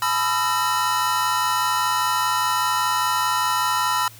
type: tone cluster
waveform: square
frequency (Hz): 862 / 995 / 1264 / 1349 / 1839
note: A5 / B5 / D#6 / E6 / A#6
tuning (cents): -36 / +13 / +27 / +40 / -24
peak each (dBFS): -30 / -23 / -31 / -25 / -30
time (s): 0.02-4.08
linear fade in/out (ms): 2
effects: added 112 Hz sine -46 dBFS peak until 4.19 s + white hiss -46 dBFS RMS until 4.19 s